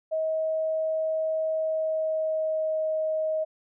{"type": "tone with pitch glide", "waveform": "sine", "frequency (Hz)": [635, 628.8], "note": ["D#5", "D#5"], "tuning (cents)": [35, 18], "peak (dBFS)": -24, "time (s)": [0.11, 3.45], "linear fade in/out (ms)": 20, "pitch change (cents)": -17, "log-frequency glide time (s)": [1.52, 2.85], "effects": []}